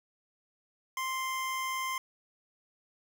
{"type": "tone", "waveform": "25% pulse", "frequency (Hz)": 1046.5, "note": "C6", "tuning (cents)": 0, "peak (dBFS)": -28, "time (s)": [0.97, 1.98], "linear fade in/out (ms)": 2, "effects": []}